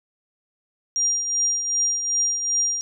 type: tone with tremolo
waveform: sine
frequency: 5700 Hz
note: F8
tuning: 34 cents sharp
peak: -17 dBFS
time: 0.96-2.81 s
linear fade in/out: 0 ms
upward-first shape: triangle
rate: 2.6 Hz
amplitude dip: 60%
effects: none